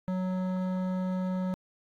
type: tone with hard clipping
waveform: sine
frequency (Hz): 185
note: F#3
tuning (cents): 0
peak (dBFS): -30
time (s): 0.08-1.54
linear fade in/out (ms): 0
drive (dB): 13
effects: AAC 64 kbps